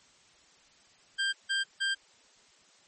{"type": "tone bursts", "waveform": "25% pulse", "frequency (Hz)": 1588, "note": "G6", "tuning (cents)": 22, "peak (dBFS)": -23, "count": 3, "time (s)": [1.18, 1.95], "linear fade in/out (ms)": 20, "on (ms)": 150, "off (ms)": 160, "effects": ["white hiss -61 dBFS RMS until 2.87 s", "MP3 32 kbps"]}